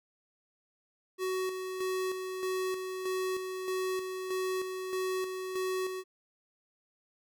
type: tone with tremolo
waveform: square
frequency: 373.5 Hz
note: F#4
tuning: 16 cents sharp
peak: -31 dBFS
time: 1.18-6.04 s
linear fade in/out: 50 ms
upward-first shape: square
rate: 1.6 Hz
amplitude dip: 45%
effects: none